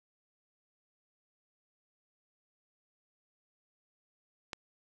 click, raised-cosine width 0.2 ms, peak -20 dBFS, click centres 4.532 s, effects none

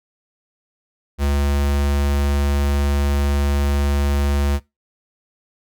square tone, 71 Hz, C#2, 42 cents sharp, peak -17 dBFS, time 1.18-4.6 s, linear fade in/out 50 ms, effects noise-tail reverb RT60 0.2 s tail -20 dB re dry

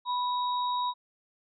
sine tone pair together, 987.8 / 3789 Hz, B5 / A#7, 0 / +27 cents, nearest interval octave + major seventh, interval 2327 cents, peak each -27 / -37 dBFS, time 0.05-0.94 s, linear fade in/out 50 ms, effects none

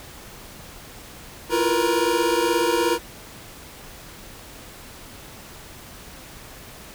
square tone cluster, 335.6 / 352.3 / 464.4 / 486.8 / 948 Hz, E4 / F4 / A#4 / B4 / A#5, +31 / +15 / -7 / -25 / +29 cents, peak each -26 dBFS, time 1.49-2.99 s, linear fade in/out 50 ms, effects pink hiss -42 dBFS RMS until 6.94 s

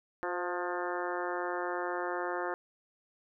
harmonic tone with a mistuned harmonic, 177.6 Hz, F3, 29 cents sharp, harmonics 2 / 3 / 4 / 5 / 6 / 7 / 8 / 9 / 10, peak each -37 / -39 / -40 / -41 / -42 / -42 / -43 / -44 / -44 dBFS, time 0.23-2.54 s, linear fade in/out 0 ms, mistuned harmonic 3, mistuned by -28 cents, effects none

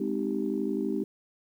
sine chord, Ab major seventh, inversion none, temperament just, 207.7 / 259.6 / 311.5 / 389.3 Hz, Ab3 / C4 / Eb4 / G4, 0 / -13 / +2 / -12 cents, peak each -32 dBFS, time 0-1.04 s, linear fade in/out 5 ms, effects tanh soft clip ceiling -16 dBFS + 10-bit

